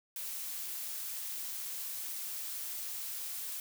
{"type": "noise", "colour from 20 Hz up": "blue", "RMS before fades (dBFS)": -40, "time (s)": [0.16, 3.6], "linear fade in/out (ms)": 2, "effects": []}